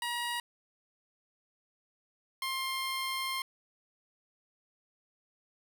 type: tone pair in turn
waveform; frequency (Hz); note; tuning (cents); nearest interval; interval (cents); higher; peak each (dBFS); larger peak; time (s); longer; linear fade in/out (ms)
15% pulse; 955 / 1059.5; A#5 / C6; +42 / +21; major second; 179; second; -26; neither; 0.02-0.4 / 2.42-3.42; second; 2
effects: none